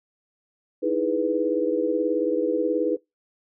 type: chord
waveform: sine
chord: E major seventh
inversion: third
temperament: equal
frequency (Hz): 311.1 / 329.6 / 415.3 / 493.9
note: D#4 / E4 / G#4 / B4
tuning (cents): 0 / 0 / 0 / 0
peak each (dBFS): -27 / -28 / -27 / -24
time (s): 0.82-2.97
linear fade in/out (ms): 20
effects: noise-tail reverb RT60 0.2 s tail -24 dB re dry